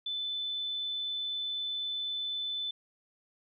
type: tone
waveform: sine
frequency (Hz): 3512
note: A7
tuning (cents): -4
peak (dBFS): -32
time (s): 0.06-2.71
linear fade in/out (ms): 5
effects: none